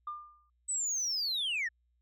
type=tone with exponential decay; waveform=sine; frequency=1200 Hz; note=D6; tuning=37 cents sharp; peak=-33 dBFS; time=0.07-0.5 s; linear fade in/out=5 ms; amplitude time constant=93 ms
type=linear sweep; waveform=sine; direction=down; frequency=8160 to 1726 Hz; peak=-28 dBFS; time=0.68-1.69 s; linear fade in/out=20 ms
effects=tanh soft clip ceiling -29 dBFS + added 60 Hz sine -70 dBFS peak until 2.01 s